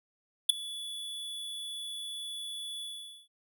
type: tone with ADSR envelope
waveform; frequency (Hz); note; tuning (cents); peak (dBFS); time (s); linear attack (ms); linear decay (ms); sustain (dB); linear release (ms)
square; 3433; A7; -43; -15; 0.49-3.28; 9; 5; -23; 460
effects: none